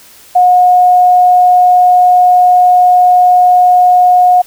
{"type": "tone", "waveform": "sine", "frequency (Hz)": 723, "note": "F#5", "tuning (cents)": -40, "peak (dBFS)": -3, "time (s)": [0.35, 4.42], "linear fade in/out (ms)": 10, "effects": ["white hiss -39 dBFS RMS until 4.46 s"]}